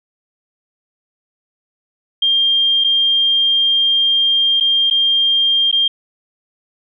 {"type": "tone with dropouts", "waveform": "sine", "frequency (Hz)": 3200, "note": "G7", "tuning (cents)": 35, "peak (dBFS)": -11, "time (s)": [2.22, 5.88], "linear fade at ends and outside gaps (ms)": 5, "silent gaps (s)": [[2.84, 2.844], [4.601, 4.607], [4.901, 4.909], [5.714, 5.726]], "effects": []}